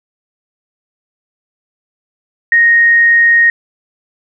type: tone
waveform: sine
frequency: 1864.7 Hz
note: A#6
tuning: in tune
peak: -5 dBFS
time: 2.52-3.5 s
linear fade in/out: 2 ms
effects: none